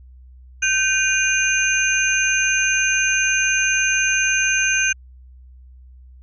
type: tone cluster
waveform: sine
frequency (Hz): 1546 / 2452 / 2798 / 6270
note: G6 / D#7 / F7 / G8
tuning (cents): -24 / -26 / +3 / -1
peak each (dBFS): -20 / -20 / -26 / -22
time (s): 0.62-4.93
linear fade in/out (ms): 10
effects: added 63 Hz sine -41 dBFS peak until 6.22 s